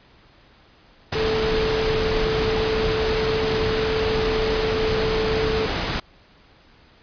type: tone in noise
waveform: sine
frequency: 439.2 Hz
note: A4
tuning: 3 cents flat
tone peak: -21 dBFS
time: 1.15-5.66 s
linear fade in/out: 5 ms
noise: pink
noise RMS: -24 dBFS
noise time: 1.12-6 s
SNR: 0 dB
effects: pink hiss -53 dBFS RMS until 7.02 s + resampled to 11025 Hz